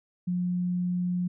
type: tone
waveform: sine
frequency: 178.7 Hz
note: F3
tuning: 40 cents sharp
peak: -25 dBFS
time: 0.27-1.28 s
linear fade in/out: 10 ms
effects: none